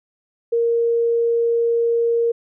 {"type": "tone", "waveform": "sine", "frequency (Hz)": 466.2, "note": "A#4", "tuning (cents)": 0, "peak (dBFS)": -15, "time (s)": [0.52, 2.32], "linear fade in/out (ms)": 10, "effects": []}